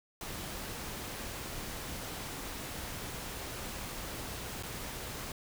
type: noise with dropouts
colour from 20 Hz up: pink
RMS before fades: -41 dBFS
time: 0.21-5.32 s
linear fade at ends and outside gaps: 2 ms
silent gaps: 4.627-4.633 s
effects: none